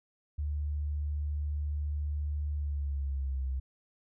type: tone with pitch glide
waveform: sine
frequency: 73.8 to 65.75 Hz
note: D2 to C2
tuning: +9 to +9 cents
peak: -30 dBFS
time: 0.38-3.6 s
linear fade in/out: 10 ms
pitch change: -200 cents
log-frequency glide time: 2.54-3.45 s
effects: none